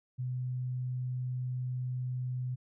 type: tone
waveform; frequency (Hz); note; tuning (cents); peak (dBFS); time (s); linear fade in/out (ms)
sine; 126.3; B2; +39; -32; 0.18-2.56; 20
effects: none